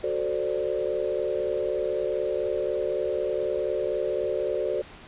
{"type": "chord", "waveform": "sine", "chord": "D dominant seventh", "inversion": "first", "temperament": "equal", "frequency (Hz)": [370, 440, 523.3, 587.3], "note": ["F#4", "A4", "C5", "D5"], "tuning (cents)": [0, 0, 0, 0], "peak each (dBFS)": -30, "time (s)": [0.03, 4.82], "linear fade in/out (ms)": 10, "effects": ["pink hiss -46 dBFS RMS until 5.07 s", "resampled to 8000 Hz"]}